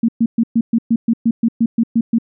sine tone bursts, 230 Hz, A#3, 23 cents flat, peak -10 dBFS, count 13, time 0.03-2.185 s, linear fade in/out 5 ms, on 55 ms, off 120 ms, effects none

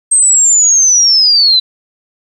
sine linear sweep, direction down, 8400 to 3951 Hz, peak -5 dBFS, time 0.11-1.6 s, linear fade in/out 10 ms, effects 7-bit

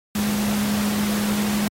sine tone in noise, 207.7 Hz, G#3, in tune, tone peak -20 dBFS, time 0.15-1.68 s, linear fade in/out 2 ms, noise pink, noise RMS -28 dBFS, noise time 0.15-1.68 s, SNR +5 dB, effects high-pass 100 Hz 12 dB/octave + AAC 48 kbps

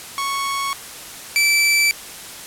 sawtooth tone pair in turn, 1107 / 2323 Hz, C#6 / D7, -3 / -20 cents, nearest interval octave + minor second, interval 1283 cents, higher second, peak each -17 / -10 dBFS, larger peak second, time 0.18-0.73 / 1.36-1.91 s, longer neither, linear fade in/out 0 ms, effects white hiss -35 dBFS RMS until 2.46 s + low-pass 12000 Hz 12 dB/octave

